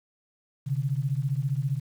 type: beating tone pair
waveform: sine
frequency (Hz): 130.81 / 145.81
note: C3 / D3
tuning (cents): 0 / -12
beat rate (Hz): 15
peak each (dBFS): -27 / -28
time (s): 0.66-1.8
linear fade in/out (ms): 20
effects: 9-bit

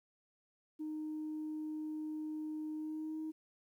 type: tone with pitch glide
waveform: sine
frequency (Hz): 308.6 to 314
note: D#4 to D#4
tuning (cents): -14 to +16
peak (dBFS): -37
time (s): 0.79-3.32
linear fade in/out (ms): 20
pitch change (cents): +30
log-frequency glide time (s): 2.75-3.19
effects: tanh soft clip ceiling -35 dBFS + 12-bit

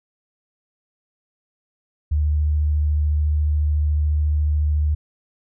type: tone with vibrato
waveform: sine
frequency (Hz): 75.1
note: D2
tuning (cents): +39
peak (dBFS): -16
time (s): 2.11-4.95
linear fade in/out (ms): 10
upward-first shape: triangle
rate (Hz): 14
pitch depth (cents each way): 16
effects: none

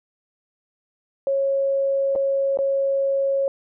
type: tone with dropouts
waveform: sine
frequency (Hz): 548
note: C#5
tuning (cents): -20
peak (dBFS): -18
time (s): 1.27-3.48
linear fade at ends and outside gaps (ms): 1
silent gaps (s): 2.153-2.159 / 2.573-2.588
effects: none

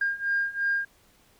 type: beating tone pair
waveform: sine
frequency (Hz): 1609 / 1611.9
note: G6 / G6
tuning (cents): +45 / +48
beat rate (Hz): 2.9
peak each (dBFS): -28 / -26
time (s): 0.01-0.85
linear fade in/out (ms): 5
effects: tanh soft clip ceiling -17 dBFS + pink hiss -61 dBFS RMS until 1.39 s

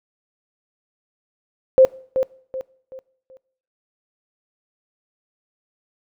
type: tone with echo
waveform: sine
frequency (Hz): 523.3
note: C5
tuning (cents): 0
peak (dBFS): -7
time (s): 1.78-1.85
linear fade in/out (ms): 0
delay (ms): 380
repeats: 4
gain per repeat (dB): -9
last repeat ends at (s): 3.37
effects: noise-tail reverb RT60 0.6 s tail -22 dB re dry

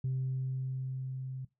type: tone with level ramp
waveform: sine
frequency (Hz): 130.81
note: C3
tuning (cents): 0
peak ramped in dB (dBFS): -28 to -37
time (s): 0.04-1.45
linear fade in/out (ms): 5
effects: noise-tail reverb RT60 0.2 s tail -20 dB re dry + tanh soft clip ceiling -27 dBFS

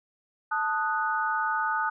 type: chord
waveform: sine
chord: D# diminished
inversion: second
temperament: equal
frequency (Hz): 880 / 1244.5 / 1480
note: A5 / D#6 / F#6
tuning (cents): 0 / 0 / 0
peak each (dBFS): -29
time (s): 0.51-1.9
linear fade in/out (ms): 10
effects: none

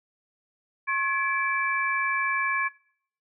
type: tone cluster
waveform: sine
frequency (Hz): 1082 / 1692 / 2324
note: C#6 / G#6 / D7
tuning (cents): -42 / +32 / -19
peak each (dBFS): -28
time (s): 0.87-2.69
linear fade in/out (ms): 20
effects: noise-tail reverb RT60 0.6 s tail -21 dB re dry

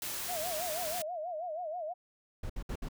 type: noise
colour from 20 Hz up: white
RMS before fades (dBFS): -38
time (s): 0.02-1.02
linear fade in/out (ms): 2
type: tone with vibrato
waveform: sine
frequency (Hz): 666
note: E5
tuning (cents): +18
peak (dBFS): -35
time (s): 0.28-1.94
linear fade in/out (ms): 20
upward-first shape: sine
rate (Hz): 6.2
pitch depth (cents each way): 160
type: noise bursts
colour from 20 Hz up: brown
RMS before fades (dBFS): -37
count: 4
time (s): 2.43-2.887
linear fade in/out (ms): 5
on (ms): 67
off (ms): 63
effects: none

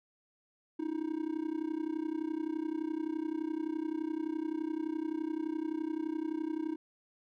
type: tone with amplitude modulation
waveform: triangle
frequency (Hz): 315.3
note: D#4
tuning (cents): +23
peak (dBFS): -27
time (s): 0.79-6.76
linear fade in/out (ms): 10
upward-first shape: sine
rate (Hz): 31.7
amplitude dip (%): 90
effects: none

